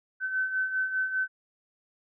sine beating tone pair, 1522 / 1527 Hz, F#6 / G6, +48 / -46 cents, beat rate 5 Hz, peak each -34 / -27 dBFS, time 0.2-1.28 s, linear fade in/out 50 ms, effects none

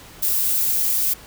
violet noise, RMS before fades -20 dBFS, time 0.22-1.14 s, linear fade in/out 10 ms, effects pink hiss -43 dBFS RMS until 1.26 s

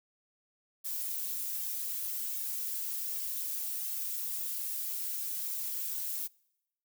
violet noise with flanger, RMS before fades -36 dBFS, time 0.84-6.28 s, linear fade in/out 20 ms, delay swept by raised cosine 2 to 3.4 ms, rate 1.3 Hz, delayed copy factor -0.8, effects noise-tail reverb RT60 0.9 s tail -26 dB re dry

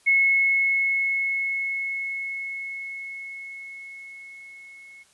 sine tone with level ramp, 2185 Hz, C#7, 26 cents flat, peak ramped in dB -15 to -44 dBFS, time 0.06-5.04 s, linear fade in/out 20 ms, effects white hiss -59 dBFS RMS until 5.13 s + resampled to 24000 Hz

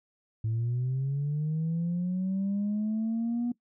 sine linear sweep, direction up, 109.2 to 243 Hz, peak -25 dBFS, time 0.44-3.52 s, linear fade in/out 5 ms, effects noise-tail reverb RT60 0.1 s tail -20 dB re dry + tanh soft clip ceiling -24 dBFS

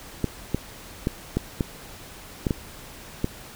clicks, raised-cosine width 3 ms, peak -9 dBFS, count 8, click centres 0.243 / 0.546 / 1.071 / 1.37 / 1.608 / 2.468 / 2.508 / 3.244 s, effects pink hiss -43 dBFS RMS until 3.55 s

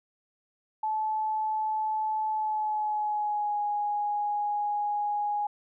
sine tone with pitch glide, 866 to 828.8 Hz, A5 to G#5, -28 to -4 cents, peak -26 dBFS, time 0.83-5.47 s, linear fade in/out 5 ms, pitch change -76 cents, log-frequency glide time 2.3-3.6 s, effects none

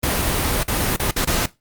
pink noise with dropouts, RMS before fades -20 dBFS, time 0.03-1.46 s, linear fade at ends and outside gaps 5 ms, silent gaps 0.634-0.68 / 0.964-0.996 / 1.112-1.162 / 1.249-1.272 s, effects noise-tail reverb RT60 0.2 s tail -17 dB re dry + Opus 32 kbps

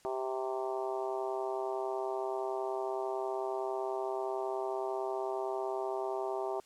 harmonic tone with a mistuned harmonic, 130.81 Hz, C3, in tune, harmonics 3 / 4 / 5 / 6 / 7 / 8 / 9, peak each -36 / -48 / -38 / -41 / -42 / -48 / -48 dBFS, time 0.05-6.6 s, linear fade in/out 0 ms, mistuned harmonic 9, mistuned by -23 cents, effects white hiss -63 dBFS RMS until 6.65 s + low-pass 9000 Hz 12 dB/octave

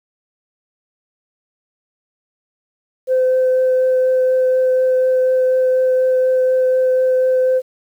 sine tone with vibrato, 514 Hz, C5, 31 cents flat, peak -10 dBFS, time 3.07-7.62 s, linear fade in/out 50 ms, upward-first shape triangle, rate 4.1 Hz, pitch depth 9 cents each way, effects tanh soft clip ceiling -9 dBFS + 8-bit

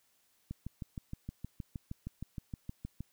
click train, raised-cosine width 5 ms, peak -27 dBFS, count 17, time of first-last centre 0.51-3.006 s, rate 6.41 Hz, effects white hiss -72 dBFS RMS until 3.12 s

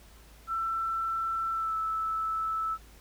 sine tone with pitch glide, 1337 to 1311.8 Hz, E6 to E6, +24 to -9 cents, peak -28 dBFS, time 0.47-2.78 s, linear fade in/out 50 ms, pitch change -33 cents, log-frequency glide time 1.52-1.75 s, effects added 54 Hz sine -52 dBFS peak until 3 s + pink hiss -57 dBFS RMS until 3 s

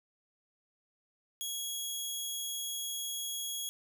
15% pulse tone, 3322 Hz, G#7, in tune, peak -28 dBFS, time 1.41-3.69 s, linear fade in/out 0 ms, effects none

